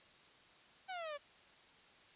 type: exponential sweep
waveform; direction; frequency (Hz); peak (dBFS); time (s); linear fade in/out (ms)
sawtooth; down; 774 to 563; -38; 0.88-1.18; 20
effects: white hiss -63 dBFS RMS until 2.15 s + resampled to 8000 Hz